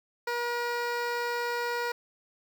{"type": "tone with notch filter", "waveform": "15% pulse", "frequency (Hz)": 478.4, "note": "A#4", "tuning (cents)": 45, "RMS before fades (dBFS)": -31, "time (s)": [0.27, 1.92], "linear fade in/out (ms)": 5, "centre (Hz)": 10000, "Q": 0.72, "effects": []}